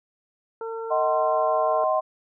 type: harmonic tone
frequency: 452.9 Hz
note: A#4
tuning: 50 cents flat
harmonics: 1 / 2 / 3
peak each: -30 / -37 / -39 dBFS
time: 0.61-1.84 s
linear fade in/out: 2 ms
type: chord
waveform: sine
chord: C diminished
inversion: first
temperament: just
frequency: 627.9 / 753.5 / 1046.5 Hz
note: Eb5 / Gb5 / C6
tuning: +16 / +31 / 0 cents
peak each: -22 / -26 / -25 dBFS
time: 0.9-2.01 s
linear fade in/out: 20 ms
effects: none